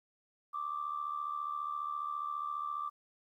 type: tone with amplitude modulation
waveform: sine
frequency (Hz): 1174.7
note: D6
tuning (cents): 0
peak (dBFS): -31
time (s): 0.53-2.9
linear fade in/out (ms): 20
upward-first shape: sine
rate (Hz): 74.7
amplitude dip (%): 75
effects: tanh soft clip ceiling -27 dBFS + 12-bit